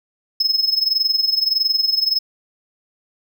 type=tone with amplitude modulation; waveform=triangle; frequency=5180 Hz; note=E8; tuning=31 cents flat; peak=-11 dBFS; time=0.4-2.19 s; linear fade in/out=5 ms; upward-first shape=sine; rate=21.6 Hz; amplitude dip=80%; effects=none